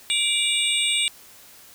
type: tone cluster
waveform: sine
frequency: 2341 / 2856 / 3484 / 3745 / 8360 Hz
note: D7 / F7 / A7 / A#7 / C9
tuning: -6 / +38 / -18 / +7 / -2 cents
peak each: -26 dBFS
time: 0.1-1.08 s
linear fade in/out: 0 ms
effects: white hiss -48 dBFS RMS until 1.74 s